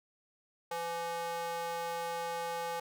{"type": "tone with high-pass filter", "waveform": "square", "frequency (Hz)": 168.7, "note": "E3", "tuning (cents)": 40, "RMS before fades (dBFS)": -37, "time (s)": [0.71, 2.8], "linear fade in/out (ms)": 5, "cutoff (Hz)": 670, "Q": 8.5, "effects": []}